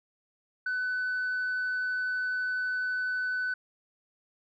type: tone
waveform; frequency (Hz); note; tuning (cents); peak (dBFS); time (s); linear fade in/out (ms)
sine; 1502; F#6; +26; -26; 0.66-3.54; 5
effects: tanh soft clip ceiling -26 dBFS